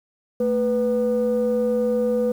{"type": "tone pair together", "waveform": "sine", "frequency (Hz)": [222.4, 493.9], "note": ["A3", "B4"], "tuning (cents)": [19, 0], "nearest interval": "octave + major second", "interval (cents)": 1381, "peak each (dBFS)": [-22, -18], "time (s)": [0.4, 2.32], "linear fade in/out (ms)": 5, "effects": ["tanh soft clip ceiling -14 dBFS", "8-bit"]}